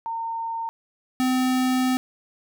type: tone pair in turn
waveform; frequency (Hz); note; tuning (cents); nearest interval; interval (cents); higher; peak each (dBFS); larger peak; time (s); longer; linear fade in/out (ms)
sine / square; 913 / 256.2; A#5 / C4; -36 / -36; octave + minor seventh; 2200; first; -26 / -20; second; 0.06-0.69 / 1.2-1.97; second; 0
effects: none